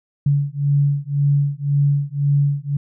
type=beating tone pair; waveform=sine; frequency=141.6 / 143.5 Hz; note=C#3 / D3; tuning=+37 / -40 cents; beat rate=1.9 Hz; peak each=-18 / -18 dBFS; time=0.26-2.77 s; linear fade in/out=5 ms; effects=none